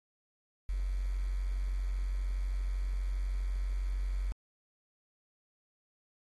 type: tone with quantisation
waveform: sine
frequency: 46.25 Hz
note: F#1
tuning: in tune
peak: -30 dBFS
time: 0.69-4.32 s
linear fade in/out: 0 ms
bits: 9
effects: AAC 32 kbps